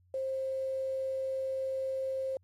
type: tone with quantisation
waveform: sine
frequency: 530 Hz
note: C5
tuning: 22 cents sharp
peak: -31 dBFS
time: 0.14-2.37 s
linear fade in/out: 2 ms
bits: 10
effects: added 90 Hz sine -63 dBFS peak until 2.43 s + AAC 32 kbps